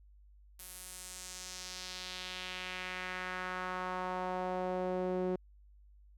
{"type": "tone with band-pass filter sweep", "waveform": "sawtooth", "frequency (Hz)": 183.3, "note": "F#3", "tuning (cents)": -16, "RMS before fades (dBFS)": -39, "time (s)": [0.59, 5.36], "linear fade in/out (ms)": 5, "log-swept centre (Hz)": [12000, 380], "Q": 1.7, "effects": ["added 50 Hz sine -57 dBFS peak until 6.17 s"]}